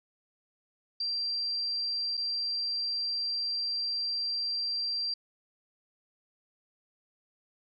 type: tone with dropouts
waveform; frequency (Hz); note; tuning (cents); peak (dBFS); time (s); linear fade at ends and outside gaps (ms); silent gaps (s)
sine; 4719; D8; +7; -29; 1-5.14; 5; 2.171-2.175
effects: none